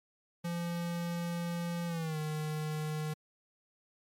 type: tone with pitch glide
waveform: square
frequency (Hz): 171.6 to 153.76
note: F3 to D#3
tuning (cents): -30 to -20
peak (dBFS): -34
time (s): 0.44-3.14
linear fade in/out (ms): 10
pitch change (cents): -190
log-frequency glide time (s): 1.87-2.18
effects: MP3 64 kbps